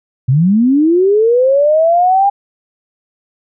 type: linear sweep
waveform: sine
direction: up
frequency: 120 to 810 Hz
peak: -7 dBFS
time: 0.28-2.3 s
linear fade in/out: 10 ms
effects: none